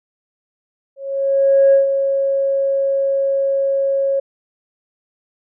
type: tone with ADSR envelope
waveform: sine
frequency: 548 Hz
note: C#5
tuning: 20 cents flat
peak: -6 dBFS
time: 0.96-4.2 s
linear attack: 770 ms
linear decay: 130 ms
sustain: -8 dB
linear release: 8 ms
effects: tanh soft clip ceiling -4 dBFS